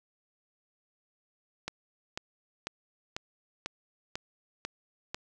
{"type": "click train", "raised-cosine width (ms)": 0.2, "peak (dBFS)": -17, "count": 8, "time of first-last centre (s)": [1.68, 5.145], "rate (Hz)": 2.02, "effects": []}